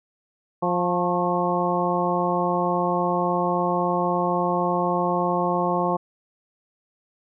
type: harmonic tone with a mistuned harmonic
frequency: 176.4 Hz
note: F3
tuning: 18 cents sharp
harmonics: 1 / 2 / 3 / 4 / 5 / 6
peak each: -27 / -27 / -27 / -27 / -27 / -27 dBFS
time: 0.62-5.97 s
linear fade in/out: 10 ms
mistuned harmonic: 6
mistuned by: +43 cents
effects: none